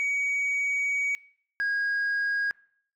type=tone pair in turn; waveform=sine; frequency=2258 / 1637.9 Hz; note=C#7 / G#6; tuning=+31 / -24 cents; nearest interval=tritone; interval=555 cents; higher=first; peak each=-22 dBFS; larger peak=neither; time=0-1.15 / 1.6-2.51 s; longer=first; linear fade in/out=0 ms; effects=noise-tail reverb RT60 0.6 s tail -24 dB re dry + tanh soft clip ceiling -23 dBFS